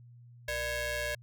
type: ring-modulated tone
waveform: sawtooth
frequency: 534 Hz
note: C5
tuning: 35 cents sharp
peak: -25 dBFS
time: 0.48-1.15 s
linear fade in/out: 5 ms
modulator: 1130 Hz
effects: added 120 Hz sine -51 dBFS peak until 1.22 s